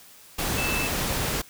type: tone in noise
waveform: sine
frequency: 2637 Hz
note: E7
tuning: in tune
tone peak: -28 dBFS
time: 0.57-0.88 s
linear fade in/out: 10 ms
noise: pink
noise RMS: -27 dBFS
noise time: 0.38-1.42 s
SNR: -4 dB
effects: white hiss -50 dBFS RMS until 1.49 s